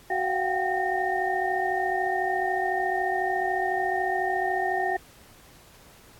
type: tone cluster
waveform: sine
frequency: 373.5 / 698 / 748 / 782 / 1833 Hz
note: F#4 / F5 / F#5 / G5 / A#6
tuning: +16 / -1 / +19 / -4 / -30 cents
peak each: -30 dBFS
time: 0.1-4.97 s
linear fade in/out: 5 ms
effects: pink hiss -53 dBFS RMS until 6.19 s + AAC 64 kbps